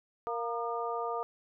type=harmonic tone with a mistuned harmonic; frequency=233.1 Hz; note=A#3; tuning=in tune; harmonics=2 / 3 / 4 / 5; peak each=-36 / -37 / -39 / -37 dBFS; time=0.27-1.23 s; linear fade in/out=0 ms; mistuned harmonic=5; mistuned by=+64 cents; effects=none